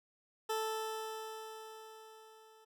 20% pulse tone with level ramp, 439.5 Hz, A4, 2 cents flat, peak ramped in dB -28 to -55 dBFS, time 0.49-2.65 s, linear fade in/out 10 ms, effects none

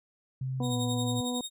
sine tone with pitch glide, 130.81 to 117.89 Hz, C3 to A#2, 0 to +20 cents, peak -30 dBFS, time 0.41-1.21 s, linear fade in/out 5 ms, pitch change -180 cents, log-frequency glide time 0.63-0.77 s
harmonic tone, 246.6 Hz, B3, 2 cents flat, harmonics 1 / 2 / 3 / 4, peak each -31 / -37 / -41 / -43 dBFS, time 0.6-1.41 s, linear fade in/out 2 ms
25% pulse tone with tremolo, 3718 Hz, A#7, 5 cents flat, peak -29 dBFS, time 0.62-1.5 s, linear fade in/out 50 ms, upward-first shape sine, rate 11 Hz, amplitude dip 70%
effects none

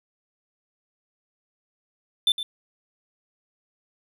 triangle tone with echo, 3542 Hz, A7, 11 cents sharp, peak -15 dBFS, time 2.27-2.32 s, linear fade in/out 2 ms, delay 110 ms, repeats 1, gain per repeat -11 dB, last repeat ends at 2.43 s, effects none

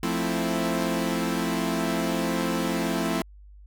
sawtooth chord, F major seventh, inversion none, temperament equal, 174.61 / 220 / 261.6 / 329.6 Hz, F3 / A3 / C4 / E4, 0 / 0 / 0 / 0 cents, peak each -26 dBFS, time 0.03-3.22 s, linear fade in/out 2 ms, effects added 50 Hz sine -45 dBFS peak until 3.66 s

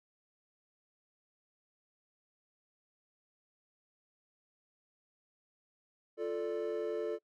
triangle chord, D minor, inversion first, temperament equal, 349.2 / 440 / 587.3 Hz, F4 / A4 / D5, 0 / 0 / 0 cents, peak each -37 / -33 / -38 dBFS, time 6.17-7.19 s, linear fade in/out 50 ms, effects noise-tail reverb RT60 0.1 s tail -26 dB re dry + tanh soft clip ceiling -24 dBFS

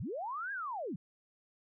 sine linear two-way sweep, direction up then down, 74.4 to 1661.2 to 136.8 Hz, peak -36 dBFS, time 0-0.96 s, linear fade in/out 5 ms, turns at 0.52 s, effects none

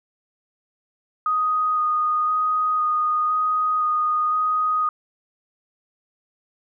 sine tone with vibrato, 1241 Hz, D#6, 5 cents flat, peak -18 dBFS, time 1.26-4.89 s, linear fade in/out 2 ms, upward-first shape square, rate 0.98 Hz, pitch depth 10 cents each way, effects none

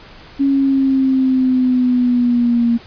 sine linear sweep, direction down, 277.2 to 233.1 Hz, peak -11 dBFS, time 0.39-2.78 s, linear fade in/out 20 ms, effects pink hiss -40 dBFS RMS until 2.86 s + resampled to 11025 Hz

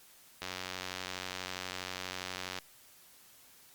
click train, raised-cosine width 0.2 ms, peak -20 dBFS, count 201, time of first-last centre 0.42-2.587 s, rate 92.3 Hz, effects white hiss -59 dBFS RMS until 3.74 s + Opus 48 kbps

